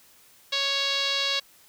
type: tone with low-pass filter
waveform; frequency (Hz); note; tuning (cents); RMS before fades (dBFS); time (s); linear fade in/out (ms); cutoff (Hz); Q
5% pulse; 554.4; C#5; 0; -26; 0.52-1.4; 10; 4100; 3
effects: white hiss -56 dBFS RMS until 1.68 s